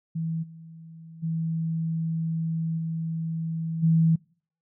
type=tone with level steps; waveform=sine; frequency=162.9 Hz; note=E3; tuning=20 cents flat; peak=-26 / -42 / -25 / -27 / -17 dBFS; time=0.15-4.16 s; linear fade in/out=10 ms; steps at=0.42 / 1.22 / 2.77 / 3.82 s; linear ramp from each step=20 ms; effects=noise-tail reverb RT60 0.5 s tail -26 dB re dry